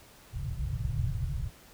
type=low-pass noise; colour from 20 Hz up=white; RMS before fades=-32 dBFS; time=0.32-1.51 s; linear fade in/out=50 ms; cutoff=150 Hz; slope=96 dB/octave; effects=pink hiss -55 dBFS RMS until 1.73 s